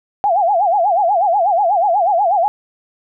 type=tone with vibrato; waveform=sine; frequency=749 Hz; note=F#5; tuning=21 cents sharp; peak=-11 dBFS; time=0.24-2.48 s; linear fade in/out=0 ms; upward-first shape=sine; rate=8.2 Hz; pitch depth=210 cents each way; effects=none